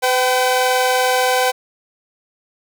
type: tone pair together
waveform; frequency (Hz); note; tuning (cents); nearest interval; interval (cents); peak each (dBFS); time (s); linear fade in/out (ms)
sawtooth; 505.7 / 769; B4 / G5; +41 / -33; perfect fifth; 726; -13; 0.02-1.52; 20
effects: none